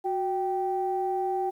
sine tone pair together, 368.3 / 781.3 Hz, F#4 / G5, -8 / -6 cents, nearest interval octave + minor second, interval 1302 cents, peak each -28 / -27 dBFS, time 0.04-1.51 s, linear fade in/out 20 ms, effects tanh soft clip ceiling -17 dBFS + 10-bit

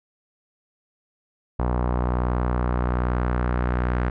sawtooth tone with low-pass filter sweep, 61.2 Hz, B1, 15 cents flat, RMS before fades -23 dBFS, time 1.59-4.1 s, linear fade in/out 5 ms, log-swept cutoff 1000 to 1600 Hz, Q 1.9, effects none

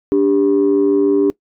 sine tone pair together, 290.9 / 397.1 Hz, D4 / G4, -16 / +22 cents, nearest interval perfect fourth, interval 538 cents, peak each -12 dBFS, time 0.12-1.3 s, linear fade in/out 0 ms, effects noise-tail reverb RT60 0.1 s tail -21 dB re dry + tanh soft clip ceiling -6 dBFS

